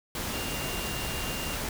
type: tone in noise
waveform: sine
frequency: 2794 Hz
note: F7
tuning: in tune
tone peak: -39 dBFS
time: 0.33-1.55 s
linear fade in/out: 2 ms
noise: pink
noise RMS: -33 dBFS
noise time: 0.15-1.69 s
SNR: -9 dB
effects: none